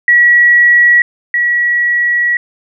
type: tone pair in turn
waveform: sine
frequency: 1926 / 1926 Hz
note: B6 / B6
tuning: -44 / -44 cents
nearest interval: unison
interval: 0 cents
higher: neither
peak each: -4 / -9 dBFS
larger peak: first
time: 0.08-1.02 / 1.34-2.37 s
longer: second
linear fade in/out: 2 ms
effects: none